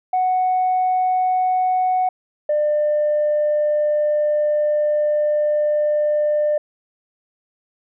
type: tone pair in turn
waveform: sine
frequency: 740 / 598.3 Hz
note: F#5 / D5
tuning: 0 / +32 cents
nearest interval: major third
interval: 368 cents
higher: first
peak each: -14 dBFS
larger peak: neither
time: 0.13-2.09 / 2.49-6.58 s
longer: second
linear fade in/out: 5 ms
effects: tanh soft clip ceiling -12 dBFS

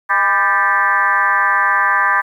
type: tone with frequency modulation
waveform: sine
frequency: 1379 Hz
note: F6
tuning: 22 cents flat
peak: -11 dBFS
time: 0.09-2.22 s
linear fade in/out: 20 ms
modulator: 190 Hz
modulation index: 2.5
effects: 8-bit

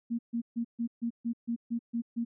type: tone bursts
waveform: sine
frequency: 233.9 Hz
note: A#3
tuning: 6 cents sharp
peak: -28 dBFS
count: 10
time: 0.1-2.25 s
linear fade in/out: 20 ms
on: 89 ms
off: 140 ms
effects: none

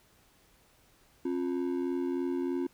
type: ring-modulated tone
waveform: triangle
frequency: 311.1 Hz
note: D#4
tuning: in tune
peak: -24 dBFS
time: 1.25-2.67 s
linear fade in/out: 5 ms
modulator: 41.6 Hz
effects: pink hiss -64 dBFS RMS until 2.73 s

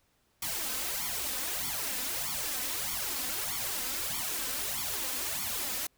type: noise with flanger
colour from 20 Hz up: white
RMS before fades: -34 dBFS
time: 0.42-5.87 s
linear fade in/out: 5 ms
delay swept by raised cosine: 0.89 to 3.99 ms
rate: 1.6 Hz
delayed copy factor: +1
effects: pink hiss -71 dBFS RMS until 5.97 s

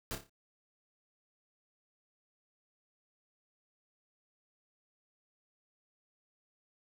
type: noise with echo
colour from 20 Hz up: pink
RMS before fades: -38 dBFS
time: 0.11-0.15 s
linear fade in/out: 0 ms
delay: 29 ms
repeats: 5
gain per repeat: -7 dB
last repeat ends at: 0.295 s
effects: none

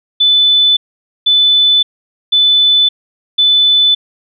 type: tone bursts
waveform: sine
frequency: 3500 Hz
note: A7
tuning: 10 cents flat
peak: -6 dBFS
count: 4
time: 0.2-3.95 s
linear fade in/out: 10 ms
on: 570 ms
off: 490 ms
effects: none

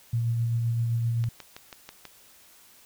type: tone with tremolo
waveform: sine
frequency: 116.54 Hz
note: A#2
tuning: in tune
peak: -22 dBFS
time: 0.13-1.29 s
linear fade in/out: 5 ms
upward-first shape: sine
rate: 7.7 Hz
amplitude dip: 25%
type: click train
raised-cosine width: 0.2 ms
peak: -23 dBFS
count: 6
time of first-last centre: 1.24-2.053 s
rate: 6.15 Hz
effects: white hiss -55 dBFS RMS until 2.85 s

